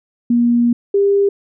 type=tone pair in turn; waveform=sine; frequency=238.2 / 399.8 Hz; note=A#3 / G4; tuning=+38 / +34 cents; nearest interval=major sixth; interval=896 cents; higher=second; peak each=-10 dBFS; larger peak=neither; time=0.3-0.73 / 0.94-1.29 s; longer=first; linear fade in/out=5 ms; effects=none